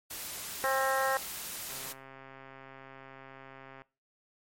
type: noise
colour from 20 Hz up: white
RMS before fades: -40 dBFS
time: 0.1-1.93 s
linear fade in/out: 10 ms
type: harmonic tone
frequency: 266.7 Hz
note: C4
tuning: 33 cents sharp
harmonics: 2 / 3 / 4 / 5 / 6 / 7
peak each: -31 / -33 / -34 / -35 / -36 / -36 dBFS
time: 0.64-1.17 s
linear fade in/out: 0 ms
type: click train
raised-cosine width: 0.5 ms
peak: -34 dBFS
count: 285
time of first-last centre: 1.7-3.819 s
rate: 134 Hz
effects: noise-tail reverb RT60 0.3 s tail -20 dB re dry + MP3 64 kbps